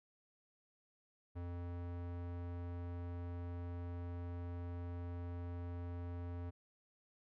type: tone with low-pass filter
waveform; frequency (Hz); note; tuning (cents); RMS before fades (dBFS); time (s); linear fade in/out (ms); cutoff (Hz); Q
square; 87.31; F2; 0; -44; 1.35-6.51; 20; 1500; 0.5
effects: none